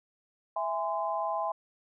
sine chord, E augmented, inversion none, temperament just, 659.3 / 824.1 / 1030.1 Hz, E5 / G#5 / B#5, 0 / -14 / -27 cents, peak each -33 dBFS, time 0.56-1.52 s, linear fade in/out 5 ms, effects none

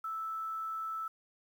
sine tone with quantisation, 1315 Hz, E6, 5 cents flat, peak -35 dBFS, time 0.04-1.08 s, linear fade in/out 5 ms, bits 10, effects none

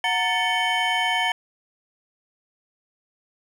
triangle tone cluster, 733 / 922 / 1757 / 2228 / 3072 Hz, F#5 / A#5 / A6 / C#7 / G7, -16 / -19 / -3 / +8 / -36 cents, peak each -25 dBFS, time 0.04-1.32 s, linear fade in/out 2 ms, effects none

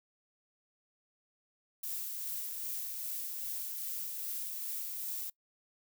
violet noise with tremolo, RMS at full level -38 dBFS, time 1.83-5.3 s, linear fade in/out 5 ms, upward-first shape sine, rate 2.5 Hz, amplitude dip 25%, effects noise-tail reverb RT60 0.1 s tail -23 dB re dry

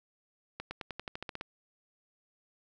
accelerating click train, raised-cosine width 0.3 ms, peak -22 dBFS, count 11, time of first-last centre 0.6-1.411 s, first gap 110 ms, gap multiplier 0.93, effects none

